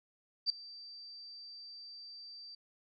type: tone with ADSR envelope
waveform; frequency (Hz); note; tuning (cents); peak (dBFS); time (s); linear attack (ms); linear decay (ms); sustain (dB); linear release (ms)
sine; 4662; D8; -14; -25; 0.46-2.55; 38; 5; -22; 5
effects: none